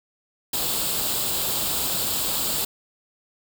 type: noise with comb filter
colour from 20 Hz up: white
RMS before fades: -25 dBFS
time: 0.53-2.65 s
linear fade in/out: 5 ms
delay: 0.25 ms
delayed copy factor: +0.6
effects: none